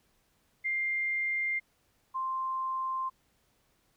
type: tone pair in turn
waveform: sine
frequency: 2100 / 1050 Hz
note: C7 / C6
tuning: +6 / +6 cents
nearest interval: octave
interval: 1200 cents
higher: first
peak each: -28 / -30 dBFS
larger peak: first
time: 0.64-1.6 / 2.14-3.1 s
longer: neither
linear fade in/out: 20 ms
effects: pink hiss -71 dBFS RMS until 3.96 s